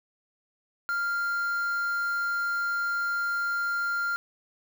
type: tone with quantisation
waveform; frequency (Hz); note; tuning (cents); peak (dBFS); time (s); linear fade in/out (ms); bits
triangle; 1396.9; F6; 0; -24; 0.89-4.16; 0; 7
effects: none